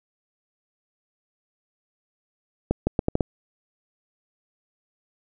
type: accelerating click train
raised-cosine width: 2 ms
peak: -7 dBFS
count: 6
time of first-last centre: 2.71-3.208 s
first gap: 160 ms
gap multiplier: 0.76
effects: none